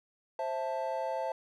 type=chord; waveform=triangle; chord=A minor; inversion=first; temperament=just; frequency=528 / 660 / 880 Hz; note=C5 / E5 / A5; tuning=+16 / +2 / 0 cents; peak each=-34 dBFS; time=0.39-1.32 s; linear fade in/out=2 ms; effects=none